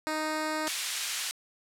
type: tone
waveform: 10% pulse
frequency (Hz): 310.3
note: D#4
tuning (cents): -5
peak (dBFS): -21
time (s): 0.07-0.68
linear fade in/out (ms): 0
type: high-pass noise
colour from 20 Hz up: pink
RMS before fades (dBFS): -32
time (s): 0.67-1.31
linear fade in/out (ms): 0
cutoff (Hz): 2300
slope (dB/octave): 12
effects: low-pass 11000 Hz 12 dB/octave